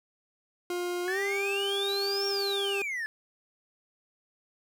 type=tone with pitch glide; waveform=40% pulse; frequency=354.1 to 397.5 Hz; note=F4 to G4; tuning=+24 to +24 cents; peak=-29 dBFS; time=0.7-2.82 s; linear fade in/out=2 ms; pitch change=+200 cents; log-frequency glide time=1.04-1.19 s
type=exponential two-way sweep; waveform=triangle; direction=up then down; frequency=1700 to 5588 to 1713 Hz; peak=-29 dBFS; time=1.08-3.06 s; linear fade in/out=0 ms; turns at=2.27 s
effects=none

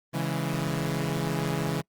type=chord; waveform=sawtooth; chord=C# minor; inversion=none; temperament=equal; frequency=138.59 / 164.81 / 207.7 Hz; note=C#3 / E3 / G#3; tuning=0 / 0 / 0 cents; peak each=-26 / -26 / -31 dBFS; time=0.13-1.82 s; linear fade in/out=20 ms; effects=noise-tail reverb RT60 0.1 s tail -24 dB re dry + Opus 24 kbps

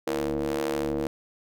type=ring-modulated tone; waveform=sawtooth; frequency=72.7 Hz; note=D2; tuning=17 cents flat; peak=-19 dBFS; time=0.07-1.07 s; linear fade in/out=0 ms; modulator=399 Hz; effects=none

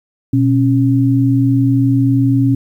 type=tone pair together; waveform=sine; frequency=121.7 / 273.8 Hz; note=B2 / C#4; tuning=-25 / -21 cents; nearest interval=octave + major second; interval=1404 cents; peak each=-12 dBFS; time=0.33-2.55 s; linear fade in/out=5 ms; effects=8-bit

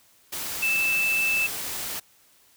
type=tone in noise; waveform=sine; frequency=2637 Hz; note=E7; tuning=in tune; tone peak=-21 dBFS; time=0.62-1.47 s; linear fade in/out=10 ms; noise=white; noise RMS=-32 dBFS; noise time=0.32-2 s; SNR=+8 dB; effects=white hiss -59 dBFS RMS until 2.56 s

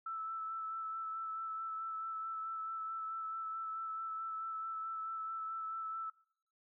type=tone with vibrato; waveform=sine; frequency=1318.5 Hz; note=E6; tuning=in tune; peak=-38 dBFS; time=0.06-6.1 s; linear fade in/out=5 ms; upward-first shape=sine; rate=4.6 Hz; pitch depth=16 cents each way; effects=noise-tail reverb RT60 0.7 s tail -24 dB re dry

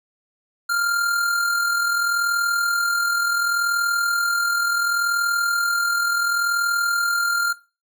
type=tone with amplitude modulation; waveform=square; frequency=1396.9 Hz; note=F6; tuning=in tune; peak=-18 dBFS; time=0.69-7.53 s; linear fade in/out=10 ms; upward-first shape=sine; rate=40.7 Hz; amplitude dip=45%; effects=noise-tail reverb RT60 0.3 s tail -17 dB re dry

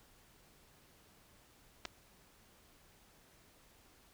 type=clicks; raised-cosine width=0.2 ms; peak=-24 dBFS; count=2; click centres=1.852 / 1.855 s; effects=pink hiss -65 dBFS RMS until 4.13 s

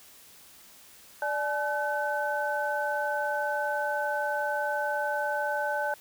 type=tone cluster; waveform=sine; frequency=588 / 854 / 1519 Hz; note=D5 / G#5 / F#6; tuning=+2 / +48 / +45 cents; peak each=-31 dBFS; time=1.22-5.94 s; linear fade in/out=2 ms; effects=white hiss -53 dBFS RMS until 6 s

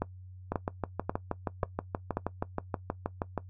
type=two click trains; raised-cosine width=1 ms; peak=-15 / -16 dBFS; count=5 / 19; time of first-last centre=0.02-2.171 / 0.52-3.377 s; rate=1.86 / 6.3 Hz; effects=noise-tail reverb RT60 0.1 s tail -18 dB re dry + added 92 Hz sine -45 dBFS peak until 3.49 s

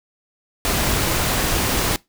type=noise; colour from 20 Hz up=pink; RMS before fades=-20 dBFS; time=0.65-1.96 s; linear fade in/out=0 ms; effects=noise-tail reverb RT60 0.2 s tail -22 dB re dry

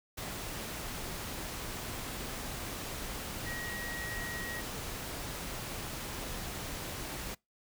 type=tone in noise; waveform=sine; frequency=1900 Hz; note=A#6; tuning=33 cents sharp; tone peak=-40 dBFS; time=3.46-4.61 s; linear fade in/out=10 ms; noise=pink; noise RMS=-40 dBFS; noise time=0.17-7.35 s; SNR=-3 dB; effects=noise-tail reverb RT60 0.2 s tail -25 dB re dry

